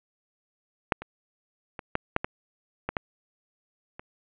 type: clicks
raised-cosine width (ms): 0.5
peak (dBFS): -6 / -22 / -21 / -9 / -6 / -13 / -13 / -11 / -24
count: 9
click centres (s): 0.922 / 1.02 / 1.792 / 1.954 / 2.164 / 2.245 / 2.89 / 2.968 / 3.995
effects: resampled to 8000 Hz + 7-bit